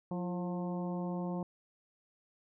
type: harmonic tone with a mistuned harmonic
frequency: 178.5 Hz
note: F3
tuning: 38 cents sharp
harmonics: 1 / 2 / 3 / 4 / 5 / 6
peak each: -35 / -42 / -44 / -47 / -47 / -52 dBFS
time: 0.11-1.43 s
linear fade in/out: 2 ms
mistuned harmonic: 2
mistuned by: -60 cents
effects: none